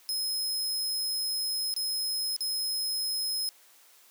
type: tone with dropouts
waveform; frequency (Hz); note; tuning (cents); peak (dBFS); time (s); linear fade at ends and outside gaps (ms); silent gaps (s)
sawtooth; 5130; E8; -48; -26; 0.09-3.49; 0; 1.74-1.764 / 2.364-2.407
effects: white hiss -58 dBFS RMS until 4.1 s + high-pass 400 Hz 12 dB/octave